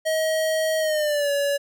square tone with pitch glide, 634 to 568.1 Hz, D#5 to C#5, +32 to +42 cents, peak -21 dBFS, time 0.05-1.58 s, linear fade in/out 20 ms, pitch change -190 cents, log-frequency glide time 0.79-1.31 s, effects none

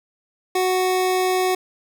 25% pulse tone, 370 Hz, F#4, in tune, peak -14 dBFS, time 0.55-1.55 s, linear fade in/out 5 ms, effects none

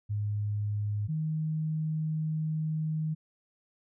sine tone pair in turn, 104 / 156.46 Hz, G#2 / D#3, +3 / +10 cents, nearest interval perfect fifth, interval 707 cents, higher second, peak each -28 dBFS, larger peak neither, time 0.09-1.08 / 1.08-3.15 s, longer second, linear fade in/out 20 ms, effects none

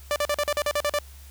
sawtooth tone bursts, 587.3 Hz, D5, in tune, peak -18 dBFS, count 10, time 0.11-0.987 s, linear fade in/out 0 ms, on 49 ms, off 43 ms, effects added 69 Hz sine -43 dBFS peak until 1.3 s + white hiss -52 dBFS RMS until 1.3 s

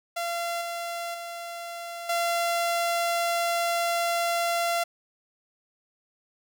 sawtooth tone with level steps, 685 Hz, F5, 34 cents flat, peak -24 / -27 / -31 / -20 dBFS, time 0.16-4.84 s, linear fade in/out 10 ms, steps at 0.61 / 1.14 / 2.09 s, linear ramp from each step 5 ms, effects none

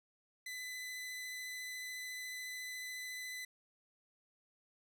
sawtooth tone with vibrato, 2007 Hz, B6, 27 cents sharp, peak -39 dBFS, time 0.46-3.45 s, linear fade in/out 5 ms, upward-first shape triangle, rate 14 Hz, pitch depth 11 cents each way, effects none

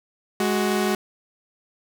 sawtooth tone pair together, 208.7 / 371.9 Hz, G#3 / F#4, +9 / +9 cents, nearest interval minor seventh, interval 1000 cents, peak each -19 dBFS, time 0.4-0.95 s, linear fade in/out 2 ms, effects none

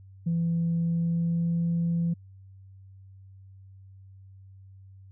sine tone with pitch glide, 167.7 to 169.06 Hz, E3 to E3, +30 to +44 cents, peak -22 dBFS, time 0.26-2.14 s, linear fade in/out 10 ms, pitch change +14 cents, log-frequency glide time 0.77-1.63 s, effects tanh soft clip ceiling -20 dBFS + added 96 Hz sine -47 dBFS peak until 5.11 s

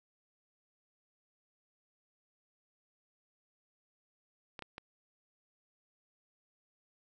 clicks, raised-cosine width 0.3 ms, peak -27 dBFS, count 3, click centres 4.592 / 4.623 / 4.781 s, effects none

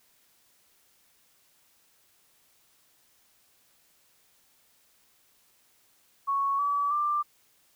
sine tone with pitch steps, 1108.7 / 1145.8 / 1184.2 Hz, C#6 / D6 / D6, 0 / -43 / +14 cents, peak -24 dBFS, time 6.27-7.23 s, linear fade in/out 20 ms, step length 320 ms, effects white hiss -65 dBFS RMS until 7.75 s

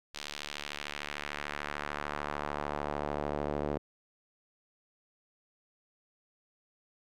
sawtooth tone with band-pass filter sweep, 73.42 Hz, D2, in tune, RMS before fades -37 dBFS, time 0.14-3.78 s, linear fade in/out 10 ms, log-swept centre 4100 to 480 Hz, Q 1.2, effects none

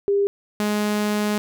sine / sawtooth tone pair in turn, 401.1 / 209.2 Hz, G4 / G#3, +40 / +13 cents, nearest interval major seventh, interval 1127 cents, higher first, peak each -16 dBFS, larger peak neither, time 0.08-0.27 / 0.6-1.38 s, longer second, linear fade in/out 0 ms, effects none

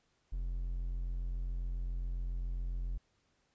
triangle tone, 43.65 Hz, F1, in tune, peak -32 dBFS, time 0.32-2.98 s, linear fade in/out 10 ms, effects pink hiss -75 dBFS RMS until 3.54 s + resampled to 16000 Hz

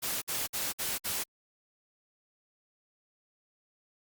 white noise bursts, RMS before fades -33 dBFS, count 5, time 0.02-1.24 s, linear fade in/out 20 ms, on 200 ms, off 55 ms, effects Opus 48 kbps

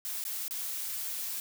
blue noise with dropouts, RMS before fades -36 dBFS, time 0.05-1.4 s, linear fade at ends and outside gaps 0 ms, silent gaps 0.24-0.251 / 0.481-0.509 s, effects none

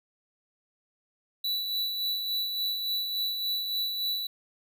square tone with tremolo, 3951 Hz, B7, in tune, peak -27 dBFS, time 1.44-4.27 s, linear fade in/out 5 ms, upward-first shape sine, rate 3.5 Hz, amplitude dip 40%, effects none

